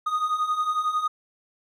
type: beating tone pair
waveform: triangle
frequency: 1232 / 1243 Hz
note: D#6 / D#6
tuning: -17 / -2 cents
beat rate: 11 Hz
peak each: -27 / -22 dBFS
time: 0.06-1.08 s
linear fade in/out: 10 ms
effects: none